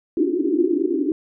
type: band-pass noise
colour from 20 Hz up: pink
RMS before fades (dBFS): -20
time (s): 0.17-1.12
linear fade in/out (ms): 2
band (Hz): 280 to 380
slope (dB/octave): 96
effects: none